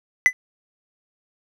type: tone with exponential decay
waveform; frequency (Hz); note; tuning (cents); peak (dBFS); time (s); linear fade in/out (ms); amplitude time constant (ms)
triangle; 2007; B6; +27; -4; 0.26-0.33; 0; 15
effects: none